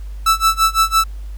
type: tone with tremolo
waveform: 45% pulse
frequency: 1318.5 Hz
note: E6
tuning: in tune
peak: -9 dBFS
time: 0.26-1.04 s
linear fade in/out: 5 ms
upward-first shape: sine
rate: 5.9 Hz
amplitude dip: 95%
effects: added 50 Hz sine -26 dBFS peak until 1.37 s + pink hiss -51 dBFS RMS until 1.37 s

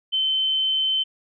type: tone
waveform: sine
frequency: 3076 Hz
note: G7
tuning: 33 cents flat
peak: -19 dBFS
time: 0.12-1.04 s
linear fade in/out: 20 ms
effects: none

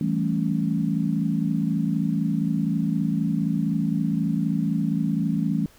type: chord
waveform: sine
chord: A dominant seventh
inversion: second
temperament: equal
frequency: 164.81 / 196 / 220 / 277.2 Hz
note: E3 / G3 / A3 / C#4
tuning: 0 / 0 / 0 / 0 cents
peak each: -25 / -27 / -26 / -28 dBFS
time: 0.01-5.66 s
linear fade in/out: 2 ms
effects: pink hiss -54 dBFS RMS until 5.78 s

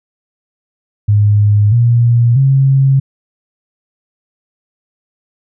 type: tone with pitch steps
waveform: sine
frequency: 103.83 / 118.58 / 135.43 Hz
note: G#2 / A#2 / C#3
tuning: 0 / +30 / -40 cents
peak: -6 dBFS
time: 1.08-3 s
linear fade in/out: 10 ms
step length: 640 ms
effects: none

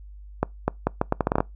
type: accelerating click train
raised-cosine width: 1 ms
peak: -6 dBFS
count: 11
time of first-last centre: 0.43-1.405 s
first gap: 250 ms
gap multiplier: 0.76
effects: noise-tail reverb RT60 0.2 s tail -25 dB re dry + added 50 Hz sine -40 dBFS peak until 1.55 s

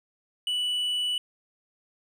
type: tone with hard clipping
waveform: sine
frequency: 2960 Hz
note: F#7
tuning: in tune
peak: -26 dBFS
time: 0.47-1.18 s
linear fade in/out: 2 ms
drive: 3 dB
effects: none

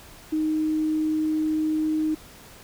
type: tone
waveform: sine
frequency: 311.1 Hz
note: D#4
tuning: in tune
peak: -21 dBFS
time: 0.32-2.15 s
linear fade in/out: 10 ms
effects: pink hiss -47 dBFS RMS until 2.63 s

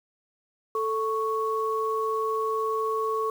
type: tone pair together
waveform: sine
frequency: 441 / 1108.7 Hz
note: A4 / C#6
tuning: +4 / 0 cents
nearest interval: octave + major third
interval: 1596 cents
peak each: -27 dBFS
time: 0.75-3.3 s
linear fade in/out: 2 ms
effects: 8-bit

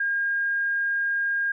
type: tone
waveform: sine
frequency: 1617 Hz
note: G#6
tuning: 47 cents flat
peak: -22 dBFS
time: 0-1.52 s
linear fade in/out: 5 ms
effects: none

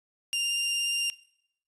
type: tone with vibrato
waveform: sawtooth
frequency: 2794 Hz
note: F7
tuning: in tune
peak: -23 dBFS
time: 0.33-1.1 s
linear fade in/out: 0 ms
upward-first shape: sine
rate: 17 Hz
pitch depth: 10 cents each way
effects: noise-tail reverb RT60 0.7 s tail -21 dB re dry + resampled to 24000 Hz

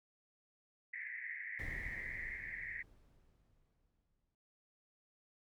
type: band-pass noise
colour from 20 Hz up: white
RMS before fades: -45 dBFS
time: 0.93-2.83 s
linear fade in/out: 10 ms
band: 1800 to 2100 Hz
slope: 96 dB/octave
type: noise with exponential decay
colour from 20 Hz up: brown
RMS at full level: -44 dBFS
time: 1.59-4.35 s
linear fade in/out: 2 ms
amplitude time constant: 600 ms
effects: none

